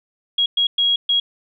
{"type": "tone bursts at uneven times", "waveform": "sine", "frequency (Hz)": 3300, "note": "G#7", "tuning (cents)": -12, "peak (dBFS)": -14, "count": 4, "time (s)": [[0.38, 0.46], [0.57, 0.67], [0.78, 0.96], [1.09, 1.2]], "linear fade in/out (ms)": 5, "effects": []}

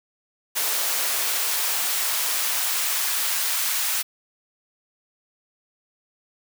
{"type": "noise with high-pass filter sweep", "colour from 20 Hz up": "white", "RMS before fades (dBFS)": -24, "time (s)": [0.55, 4.03], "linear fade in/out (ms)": 20, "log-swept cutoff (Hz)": [490, 1100], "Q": 0.77, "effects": []}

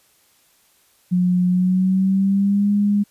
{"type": "tone with pitch glide", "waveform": "sine", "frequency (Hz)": [180, 204.4], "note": ["F#3", "G#3"], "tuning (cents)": [-47, -27], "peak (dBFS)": -14, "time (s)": [1.11, 3.04], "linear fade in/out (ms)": 20, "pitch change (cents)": 220, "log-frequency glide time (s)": [1.48, 2.71], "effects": ["white hiss -58 dBFS RMS until 3.1 s", "resampled to 32000 Hz"]}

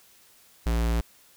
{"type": "tone", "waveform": "square", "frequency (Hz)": 57.4, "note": "A#1", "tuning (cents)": -26, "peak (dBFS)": -23, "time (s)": [0.66, 1.01], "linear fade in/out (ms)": 5, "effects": ["white hiss -57 dBFS RMS until 1.36 s"]}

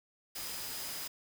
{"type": "tone in noise", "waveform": "sine", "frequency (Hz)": 4978, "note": "D#8", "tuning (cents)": 0, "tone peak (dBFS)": -47, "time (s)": [0.35, 1.08], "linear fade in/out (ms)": 10, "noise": "white", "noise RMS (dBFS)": -41, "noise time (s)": [0.35, 1.08], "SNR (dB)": -9, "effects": []}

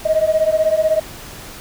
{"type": "beating tone pair", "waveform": "sine", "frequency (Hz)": [622.3, 638.3], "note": ["D#5", "D#5"], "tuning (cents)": [0, 44], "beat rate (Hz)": 16, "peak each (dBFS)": -15, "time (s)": [0.05, 1], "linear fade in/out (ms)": 10, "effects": ["tanh soft clip ceiling -6 dBFS", "pink hiss -35 dBFS RMS until 1.6 s"]}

